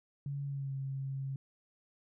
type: tone with pitch glide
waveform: sine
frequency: 140.9 to 135.55 Hz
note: C#3 to C#3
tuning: +29 to -38 cents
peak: -35 dBFS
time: 0.26-1.36 s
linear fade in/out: 2 ms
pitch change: -67 cents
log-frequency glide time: 0.45-0.74 s
effects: none